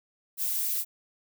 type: noise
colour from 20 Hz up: violet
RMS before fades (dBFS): -29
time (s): 0.37-0.85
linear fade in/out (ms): 50
effects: none